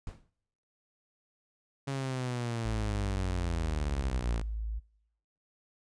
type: noise with exponential decay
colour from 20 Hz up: brown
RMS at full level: -38 dBFS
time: 0.07-0.3 s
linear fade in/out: 1 ms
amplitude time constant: 49 ms
type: linear sweep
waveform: sawtooth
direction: down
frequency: 138.59 to 55 Hz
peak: -28 dBFS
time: 1.87-4.42 s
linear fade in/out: 10 ms
type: tone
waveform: sine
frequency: 54.2 Hz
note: A1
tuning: 25 cents flat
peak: -32 dBFS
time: 2.64-4.8 s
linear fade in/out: 20 ms
effects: noise-tail reverb RT60 0.9 s tail -26 dB re dry + resampled to 22050 Hz